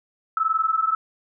sine tone pair together, 1297.3 / 1318.5 Hz, E6 / E6, -28 / 0 cents, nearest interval unison, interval 28 cents, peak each -22 dBFS, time 0.37-0.95 s, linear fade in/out 2 ms, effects none

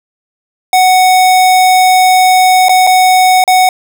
square tone with dropouts, 742 Hz, F#5, 5 cents sharp, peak -5 dBFS, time 0.73-3.69 s, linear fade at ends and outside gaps 2 ms, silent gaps 2.685-2.693 / 2.868-2.872 / 3.44-3.477 s, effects none

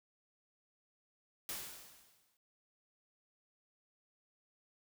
white noise with exponential decay, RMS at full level -40 dBFS, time 1.49-2.37 s, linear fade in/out 1 ms, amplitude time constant 190 ms, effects none

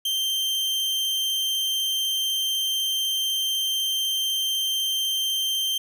40% pulse tone, 3142 Hz, G7, 3 cents sharp, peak -22 dBFS, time 0.05-5.78 s, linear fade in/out 5 ms, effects none

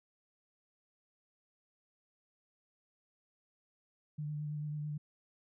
sine tone with vibrato, 149.6 Hz, D3, 32 cents sharp, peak -36 dBFS, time 4.18-4.98 s, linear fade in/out 10 ms, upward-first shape sine, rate 9.1 Hz, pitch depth 20 cents each way, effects none

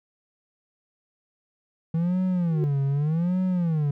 triangle tone with vibrato, 160 Hz, D#3, 49 cents sharp, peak -19 dBFS, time 1.94-3.91 s, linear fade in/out 5 ms, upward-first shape sine, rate 0.84 Hz, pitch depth 260 cents each way
sine tone with exponential growth, 367.2 Hz, F#4, 13 cents flat, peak -24 dBFS, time 2.41-2.64 s, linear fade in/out 0 ms, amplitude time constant 49 ms
effects none

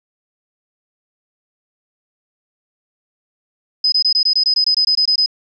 sine tone bursts, 5030 Hz, D#8, 18 cents sharp, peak -11 dBFS, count 14, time 3.84-5.261 s, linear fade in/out 5 ms, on 82 ms, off 21 ms, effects none

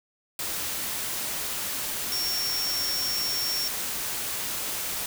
sine tone in noise, 5490 Hz, F8, 31 cents flat, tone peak -27 dBFS, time 2.12-3.68 s, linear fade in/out 2 ms, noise white, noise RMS -31 dBFS, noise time 0.39-5.06 s, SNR +1 dB, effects none

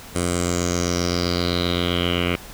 10% pulse tone with low-pass filter sweep, 87.7 Hz, F2, 8 cents sharp, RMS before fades -22 dBFS, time 0.15-2.36 s, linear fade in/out 5 ms, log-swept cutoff 9100 to 2600 Hz, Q 6.1, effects pink hiss -40 dBFS RMS until 2.53 s

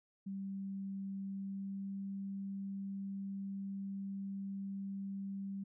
sine tone with pitch glide, 195.1 to 196.23 Hz, G3 to G3, -8 to +2 cents, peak -39 dBFS, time 0.26-5.64 s, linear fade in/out 10 ms, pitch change +10 cents, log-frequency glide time 1.2-1.95 s, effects none

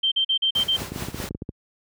sine tone bursts, 3136 Hz, G7, in tune, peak -18 dBFS, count 6, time 0.03-0.768 s, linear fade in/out 10 ms, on 88 ms, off 42 ms
pink noise with tremolo, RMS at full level -31 dBFS, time 0.55-1.29 s, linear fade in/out 2 ms, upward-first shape triangle, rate 4.8 Hz, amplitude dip 80%
clicks, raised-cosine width 3 ms, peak -17 dBFS, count 12, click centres 0.819 / 0.92 / 0.961 / 1.023 / 1.085 / 1.145 / 1.201 / 1.241 / 1.309 / 1.349 / 1.421 / 1.491 s
effects high-pass 60 Hz 12 dB/octave

